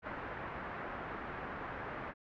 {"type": "low-pass noise", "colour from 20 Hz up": "white", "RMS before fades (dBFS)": -43, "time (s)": [0.02, 2.14], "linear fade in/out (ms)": 50, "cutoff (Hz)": 1700, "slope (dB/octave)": 24, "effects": []}